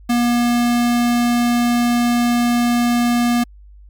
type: tone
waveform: square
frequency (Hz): 239.6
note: A#3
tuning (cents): +48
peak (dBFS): -14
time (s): 0.09-3.44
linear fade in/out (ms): 10
effects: added 50 Hz sine -39 dBFS peak until 3.89 s + MP3 96 kbps